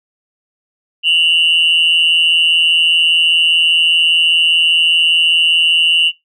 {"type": "tone pair together", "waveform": "sine", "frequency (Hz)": [2776, 2941], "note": ["F7", "F#7"], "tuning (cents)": [-11, -11], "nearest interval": "minor second", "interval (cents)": 100, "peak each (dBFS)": -10, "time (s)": [1.03, 6.12], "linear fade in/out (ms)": 50, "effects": ["noise-tail reverb RT60 0.2 s tail -24 dB re dry", "tanh soft clip ceiling -4 dBFS"]}